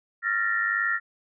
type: tone cluster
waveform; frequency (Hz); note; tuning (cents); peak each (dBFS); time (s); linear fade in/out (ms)
sine; 1381 / 1777 / 1879; F6 / A6 / A#6; -20 / +17 / +13; -27; 0.22-1; 50
effects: none